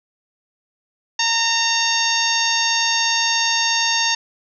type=harmonic tone; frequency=917 Hz; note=A#5; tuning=29 cents flat; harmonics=1 / 2 / 3 / 4 / 5 / 6 / 7; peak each=-24 / -24 / -24 / -24 / -24 / -24 / -24 dBFS; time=1.19-4.15 s; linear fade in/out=5 ms; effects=none